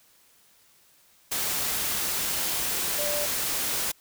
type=tone in noise; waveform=sine; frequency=587.3 Hz; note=D5; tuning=in tune; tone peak=-30 dBFS; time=2.98-3.26 s; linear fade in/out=10 ms; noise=white; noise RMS=-28 dBFS; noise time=1.31-3.92 s; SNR=-5 dB; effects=white hiss -60 dBFS RMS until 4 s

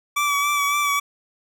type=tone with vibrato; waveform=25% pulse; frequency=1152 Hz; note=D6; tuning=34 cents flat; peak=-15 dBFS; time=0.16-1 s; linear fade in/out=10 ms; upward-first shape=sine; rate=3.6 Hz; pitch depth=28 cents each way; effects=none

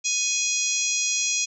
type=harmonic tone with a mistuned harmonic; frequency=830.6 Hz; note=G#5; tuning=in tune; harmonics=3 / 4 / 5 / 6 / 7 / 8 / 9; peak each=-29 / -32 / -33 / -34 / -27 / -26 / -36 dBFS; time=0.04-1.46 s; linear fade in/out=20 ms; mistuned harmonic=9; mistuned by=+16 cents; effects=none

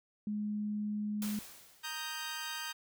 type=tone; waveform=sine; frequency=209.5 Hz; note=G#3; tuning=15 cents sharp; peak=-33 dBFS; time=0.27-1.39 s; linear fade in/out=2 ms
type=noise with exponential decay; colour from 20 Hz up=white; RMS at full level=-41 dBFS; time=1.22-2.24 s; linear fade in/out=1 ms; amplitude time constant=220 ms
type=chord; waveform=15% pulse; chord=Eb major; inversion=second; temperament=equal; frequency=932.3 / 1244.5 / 1568 Hz; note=Bb5 / Eb6 / G6; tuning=0 / 0 / 0 cents; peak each=-37 / -39 / -34 dBFS; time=1.83-2.73 s; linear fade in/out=20 ms
effects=none

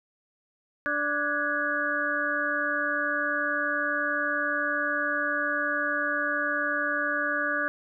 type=harmonic tone with a mistuned harmonic; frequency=293.3 Hz; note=D4; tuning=2 cents flat; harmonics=1 / 2 / 4 / 5 / 6; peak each=-36 / -33 / -33 / -29 / -29 dBFS; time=0.86-7.68 s; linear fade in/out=0 ms; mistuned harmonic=6; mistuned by=-93 cents; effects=none

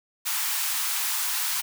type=high-pass noise; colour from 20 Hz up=white; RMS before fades=-27 dBFS; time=0.25-1.62 s; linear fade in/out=20 ms; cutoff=810 Hz; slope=48 dB/octave; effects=none

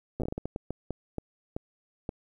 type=slowing click train; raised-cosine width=2 ms; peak=-19 dBFS; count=15; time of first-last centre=0.2-2.092 s; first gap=8 ms; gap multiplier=1.38; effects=10-bit

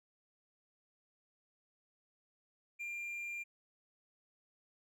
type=tone; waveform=triangle; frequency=2390 Hz; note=D7; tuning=30 cents sharp; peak=-38 dBFS; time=2.79-3.44 s; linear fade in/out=20 ms; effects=none

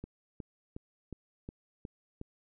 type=click train; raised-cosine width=3 ms; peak=-28 dBFS; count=7; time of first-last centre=0.04-2.214 s; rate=2.76 Hz; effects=none

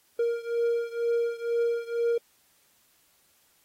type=beating tone pair; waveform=triangle; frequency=467.8 / 469.9 Hz; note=A#4 / A#4; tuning=+6 / +14 cents; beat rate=2.1 Hz; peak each=-25 / -27 dBFS; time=0.19-2.18 s; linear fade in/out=5 ms; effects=white hiss -65 dBFS RMS until 3.64 s + AAC 48 kbps

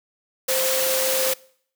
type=tone in noise; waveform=sine; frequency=523.3 Hz; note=C5; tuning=in tune; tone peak=-23 dBFS; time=0.48-1.34 s; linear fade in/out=10 ms; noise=white; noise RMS=-23 dBFS; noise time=0.48-1.34 s; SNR=-3 dB; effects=noise-tail reverb RT60 0.6 s tail -23 dB re dry + high-pass 300 Hz 12 dB/octave

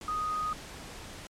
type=tone in noise; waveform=sine; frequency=1244.5 Hz; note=D#6; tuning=in tune; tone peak=-29 dBFS; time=0.08-0.53 s; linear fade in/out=2 ms; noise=pink; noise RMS=-44 dBFS; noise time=0.01-1.27 s; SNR=+12 dB; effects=low-pass 9000 Hz 12 dB/octave + MP3 96 kbps

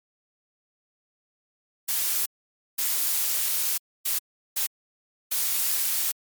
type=noise bursts at uneven times; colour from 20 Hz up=blue; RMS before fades=-25 dBFS; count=5; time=1.88-2.26 / 2.78-3.78 / 4.05-4.19 / 4.56-4.67 / 5.31-6.12 s; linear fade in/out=10 ms; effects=MP3 96 kbps

